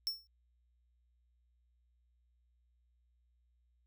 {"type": "tone with exponential decay", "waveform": "square", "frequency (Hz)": 5400, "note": "E8", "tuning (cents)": 41, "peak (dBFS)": -30, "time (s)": [0.07, 0.27], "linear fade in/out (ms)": 0, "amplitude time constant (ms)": 42, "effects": ["added 60 Hz sine -70 dBFS peak until 3.86 s"]}